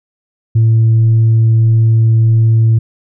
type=tone; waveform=sine; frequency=112.7 Hz; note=A2; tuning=42 cents sharp; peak=-4 dBFS; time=0.55-2.79 s; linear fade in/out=10 ms; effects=tanh soft clip ceiling -4 dBFS